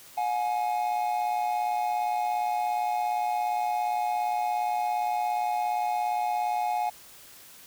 triangle tone pair together, 721 / 838.3 Hz, F#5 / G#5, -45 / +16 cents, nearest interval minor third, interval 261 cents, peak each -26 dBFS, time 0.17-6.9 s, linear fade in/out 10 ms, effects white hiss -50 dBFS RMS until 7.66 s

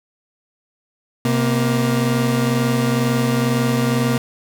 30% pulse tone pair together, 128.5 / 234.9 Hz, C3 / A#3, -31 / +13 cents, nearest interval minor seventh, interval 1044 cents, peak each -16 dBFS, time 1.25-4.18 s, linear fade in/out 2 ms, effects none

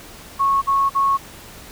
sine tone bursts, 1100 Hz, C#6, 14 cents flat, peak -14 dBFS, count 3, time 0.39-1.176 s, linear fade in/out 20 ms, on 230 ms, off 48 ms, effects pink hiss -40 dBFS RMS until 1.71 s

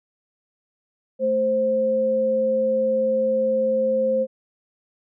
sine tone pair together, 220.4 / 525 Hz, A3 / C5, +3 / +6 cents, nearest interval octave + minor third, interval 1503 cents, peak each -28 / -18 dBFS, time 1.19-4.27 s, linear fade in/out 50 ms, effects none

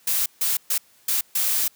blue noise bursts at uneven times, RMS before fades -22 dBFS, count 5, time 0.07-0.26 / 0.41-0.57 / 0.7-0.78 / 1.08-1.21 / 1.35-1.68 s, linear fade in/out 5 ms, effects white hiss -57 dBFS RMS until 1.75 s + high-pass 80 Hz 12 dB/octave

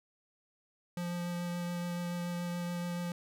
square tone with vibrato, 174.61 Hz, F3, in tune, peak -35 dBFS, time 0.97-3.12 s, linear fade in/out 2 ms, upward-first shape triangle, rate 7 Hz, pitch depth 12 cents each way, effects none

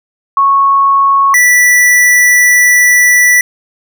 sine / square tone pair in turn, 1103 / 1965.3 Hz, C#6 / B6, -9 / -9 cents, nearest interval minor seventh, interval 1000 cents, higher second, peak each -5 dBFS, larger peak neither, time 0.37-1.34 / 1.34-3.41 s, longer second, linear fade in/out 2 ms, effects none

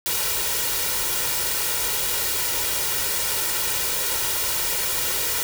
white noise with comb filter, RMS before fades -24 dBFS, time 0.06-5.43 s, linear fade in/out 0 ms, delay 2.1 ms, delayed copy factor +0.6, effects none

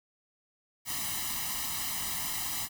white noise with comb filter, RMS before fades -34 dBFS, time 0.85-2.69 s, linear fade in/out 50 ms, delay 1 ms, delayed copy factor +1, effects none

